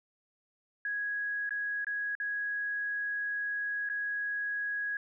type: tone with dropouts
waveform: sine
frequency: 1661.2 Hz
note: G#6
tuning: in tune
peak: -31 dBFS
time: 0.85-4.97 s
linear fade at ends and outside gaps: 2 ms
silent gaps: 1.493-1.507 / 1.846-1.868 / 2.152-2.2 / 3.89-3.898 s
effects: none